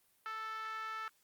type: tone with band-pass filter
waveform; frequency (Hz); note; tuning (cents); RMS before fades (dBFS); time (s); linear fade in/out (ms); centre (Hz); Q
5% pulse; 440; A4; 0; -42; 0.26-1.08; 0; 1400; 4.5
effects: white hiss -72 dBFS RMS until 1.23 s + Opus 32 kbps